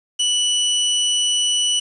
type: tone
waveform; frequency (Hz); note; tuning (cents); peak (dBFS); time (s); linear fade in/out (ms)
sawtooth; 2960; F#7; 0; -13; 0.19-1.8; 10
effects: resampled to 24000 Hz + 7-bit